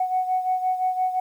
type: beating tone pair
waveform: sine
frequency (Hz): 740 / 745.8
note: F#5 / F#5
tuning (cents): 0 / +14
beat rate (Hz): 5.8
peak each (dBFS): -21 / -27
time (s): 0-1.2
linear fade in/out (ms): 5
effects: tanh soft clip ceiling -14 dBFS + 9-bit